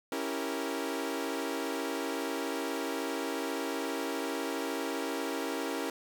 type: chord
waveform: sawtooth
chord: C# diminished seventh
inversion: none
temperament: equal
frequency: 277.2 / 329.6 / 392 / 466.2 Hz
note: C#4 / E4 / G4 / Bb4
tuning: 0 / 0 / 0 / 0 cents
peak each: -33 / -34 / -36 / -34 dBFS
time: 0.12-5.9 s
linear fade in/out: 2 ms
effects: none